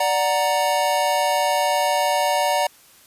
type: chord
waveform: square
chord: D augmented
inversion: none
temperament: equal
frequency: 587.3 / 740 / 932.3 Hz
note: D5 / F#5 / A#5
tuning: 0 / 0 / 0 cents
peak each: -23 dBFS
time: 0-2.67 s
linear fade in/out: 5 ms
effects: white hiss -51 dBFS RMS until 3.06 s + resampled to 32000 Hz